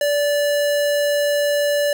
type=tone; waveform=square; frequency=581 Hz; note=D5; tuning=19 cents flat; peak=-17 dBFS; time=0.01-1.93 s; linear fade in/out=2 ms; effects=none